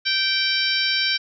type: harmonic tone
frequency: 777 Hz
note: G5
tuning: 16 cents flat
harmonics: 2 / 3 / 4 / 5 / 6 / 7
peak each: -26 / -26 / -26 / -26 / -26 / -26 dBFS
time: 0.05-1.18 s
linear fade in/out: 20 ms
effects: none